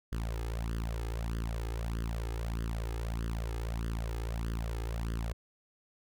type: tone with flanger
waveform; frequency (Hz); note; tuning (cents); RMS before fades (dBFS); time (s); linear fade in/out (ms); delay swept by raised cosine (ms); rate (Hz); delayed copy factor
sawtooth; 56.5; A1; +47; -35; 0.12-5.33; 5; 0.62 to 2.42; 1.6; +0.85
effects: none